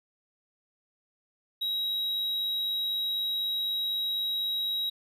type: tone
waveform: triangle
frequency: 3837 Hz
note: A#7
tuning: 49 cents sharp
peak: -26 dBFS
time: 1.61-4.9 s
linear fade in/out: 10 ms
effects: none